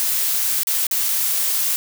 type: noise with dropouts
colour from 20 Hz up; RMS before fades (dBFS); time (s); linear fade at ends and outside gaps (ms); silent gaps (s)
blue; -20; 0-1.76; 0; 0.633-0.671 / 0.868-0.912 / 1.086-1.089
effects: none